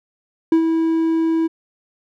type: tone with ADSR envelope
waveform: triangle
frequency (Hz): 325.8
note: E4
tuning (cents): -20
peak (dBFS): -7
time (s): 0.52-1.48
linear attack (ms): 3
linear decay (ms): 89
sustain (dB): -6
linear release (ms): 20
effects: none